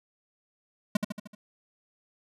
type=tone with echo; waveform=square; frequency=208.4 Hz; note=G#3; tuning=6 cents sharp; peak=-21 dBFS; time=0.95-0.97 s; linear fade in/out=5 ms; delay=76 ms; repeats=5; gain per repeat=-5 dB; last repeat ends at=1.35 s; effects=resampled to 32000 Hz